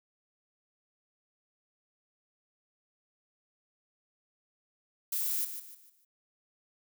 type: noise with echo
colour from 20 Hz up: violet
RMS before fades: -32 dBFS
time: 5.12-5.45 s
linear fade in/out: 5 ms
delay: 150 ms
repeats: 4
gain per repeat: -9 dB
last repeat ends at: 6.05 s
effects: none

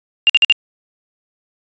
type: tone bursts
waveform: sine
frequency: 2794 Hz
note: F7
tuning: in tune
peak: -6 dBFS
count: 4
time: 0.27-0.523 s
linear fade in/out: 0 ms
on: 25 ms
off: 51 ms
effects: resampled to 16000 Hz

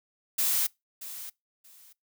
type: noise with echo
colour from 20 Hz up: blue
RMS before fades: -26 dBFS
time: 0.38-0.67 s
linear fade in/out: 10 ms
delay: 630 ms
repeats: 2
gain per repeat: -14 dB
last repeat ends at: 1.93 s
effects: noise-tail reverb RT60 0.2 s tail -24 dB re dry

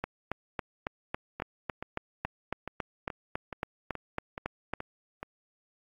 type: two click trains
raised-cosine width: 0.5 ms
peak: -16 / -21 dBFS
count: 18 / 10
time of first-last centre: 0.04-4.736 / 1.4-5.23 s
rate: 3.62 / 2.35 Hz
effects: AAC 64 kbps

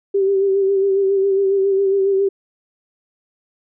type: tone with vibrato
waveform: sine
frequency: 390.9 Hz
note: G4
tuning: 5 cents flat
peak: -13 dBFS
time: 0.14-2.29 s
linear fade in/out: 10 ms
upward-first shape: sine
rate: 7.3 Hz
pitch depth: 36 cents each way
effects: none

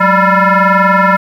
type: tone with frequency modulation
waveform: sine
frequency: 185 Hz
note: F#3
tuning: in tune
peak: -5 dBFS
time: 0-1.17 s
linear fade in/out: 10 ms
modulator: 391 Hz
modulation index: 4.1
effects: tanh soft clip ceiling -1 dBFS + 7-bit

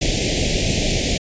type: band-stop noise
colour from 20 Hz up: pink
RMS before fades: -19 dBFS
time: 0.01-1.18 s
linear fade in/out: 10 ms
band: 680 to 2100 Hz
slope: 48 dB/octave
effects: resampled to 16000 Hz

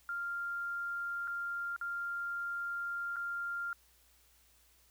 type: tone with dropouts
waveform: sine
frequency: 1395 Hz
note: F6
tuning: 2 cents flat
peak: -35 dBFS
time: 0.09-3.73 s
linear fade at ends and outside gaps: 1 ms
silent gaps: 1.274-1.278 / 1.763-1.812 / 3.16-3.166 s
effects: added 60 Hz sine -70 dBFS peak until 4.9 s + white hiss -67 dBFS RMS until 4.9 s

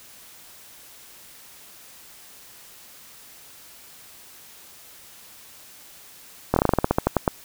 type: slowing click train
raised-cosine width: 1 ms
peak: -3 dBFS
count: 14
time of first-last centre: 6.54-7.278 s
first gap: 23 ms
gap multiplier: 1.14
effects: white hiss -47 dBFS RMS until 7.44 s

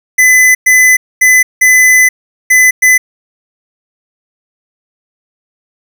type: tone bursts at uneven times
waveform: square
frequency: 2013 Hz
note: B6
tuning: 33 cents sharp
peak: -4 dBFS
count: 6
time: 0.18-0.55 / 0.66-0.97 / 1.21-1.43 / 1.61-2.09 / 2.5-2.71 / 2.82-2.98 s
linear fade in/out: 10 ms
effects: none

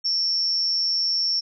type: tone with amplitude modulation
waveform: sine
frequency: 5440 Hz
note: F8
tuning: 46 cents flat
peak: -17 dBFS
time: 0.04-1.41 s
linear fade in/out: 20 ms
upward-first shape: sine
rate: 180 Hz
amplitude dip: 65%
effects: none

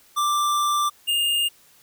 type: tone pair in turn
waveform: square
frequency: 1179 / 2824 Hz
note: D6 / F7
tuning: +6 / +19 cents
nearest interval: octave + minor third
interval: 1513 cents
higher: second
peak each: -20 / -20 dBFS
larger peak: neither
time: 0.16-0.9 / 1.07-1.49 s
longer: first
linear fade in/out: 20 ms
effects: white hiss -55 dBFS RMS until 1.82 s

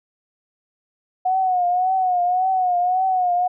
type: tone with vibrato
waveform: sine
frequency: 733 Hz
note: F#5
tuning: 16 cents flat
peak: -16 dBFS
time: 1.25-3.48 s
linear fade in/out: 10 ms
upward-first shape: triangle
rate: 1.8 Hz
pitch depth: 75 cents each way
effects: none

